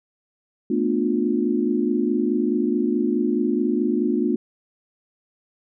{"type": "chord", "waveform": "sine", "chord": "B half-diminished seventh", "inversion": "third", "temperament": "just", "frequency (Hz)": [222.2, 246.9, 296.3, 355.6], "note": ["A3", "B3", "D4", "F4"], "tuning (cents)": [17, 0, 15, 31], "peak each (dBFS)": -24, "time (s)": [0.7, 4.36], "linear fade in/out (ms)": 5, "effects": []}